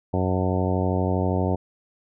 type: harmonic tone with a mistuned harmonic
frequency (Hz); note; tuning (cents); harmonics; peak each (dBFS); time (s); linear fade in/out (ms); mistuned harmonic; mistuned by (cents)
92.5; F#2; 0; 1 / 2 / 3 / 4 / 5 / 6 / 7 / 8 / 10; -24 / -27 / -29 / -30 / -31 / -32 / -32 / -33 / -34; 0.13-1.56; 10; 10; -65
effects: none